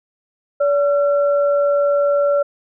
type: tone pair together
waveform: sine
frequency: 572.3 / 1360 Hz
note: D5 / F6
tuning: -45 / -46 cents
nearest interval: octave + minor third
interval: 1499 cents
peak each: -13 / -25 dBFS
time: 0.6-2.43 s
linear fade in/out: 10 ms
effects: none